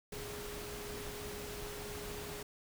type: tone in noise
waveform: sine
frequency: 414.1 Hz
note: G#4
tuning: 5 cents flat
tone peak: -46 dBFS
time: 0.12-2.43 s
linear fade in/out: 5 ms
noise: pink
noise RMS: -45 dBFS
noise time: 0.12-2.43 s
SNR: -4 dB
effects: none